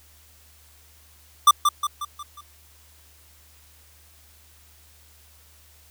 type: tone with echo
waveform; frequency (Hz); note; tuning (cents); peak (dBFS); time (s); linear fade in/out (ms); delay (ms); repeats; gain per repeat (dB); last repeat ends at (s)
square; 1180; D6; +8; -10; 1.47-1.51; 5; 180; 5; -6; 2.41
effects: added 75 Hz sine -55 dBFS peak until 5.9 s + white hiss -55 dBFS RMS until 5.9 s